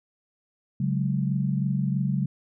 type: chord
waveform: sine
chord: C# suspended fourth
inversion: none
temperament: just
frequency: 138.59 / 184.79 / 207.9 Hz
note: C#3 / F#3 / G#3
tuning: 0 / -2 / +2 cents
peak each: -25 / -27 / -30 dBFS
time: 0.8-2.26 s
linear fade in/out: 5 ms
effects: none